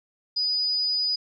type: tone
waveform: sine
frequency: 4955 Hz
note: D#8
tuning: 8 cents flat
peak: -22 dBFS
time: 0.36-1.16 s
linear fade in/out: 10 ms
effects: none